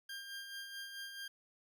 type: tone with tremolo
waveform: 20% pulse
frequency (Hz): 1600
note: G6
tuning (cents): +35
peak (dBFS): -38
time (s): 0.09-1.28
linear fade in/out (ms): 5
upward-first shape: sine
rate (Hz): 4.6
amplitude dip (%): 45
effects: none